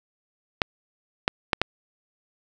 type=clicks; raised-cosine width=0.3 ms; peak=-3 dBFS; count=4; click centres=0.618 / 1.279 / 1.532 / 1.616 s; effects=none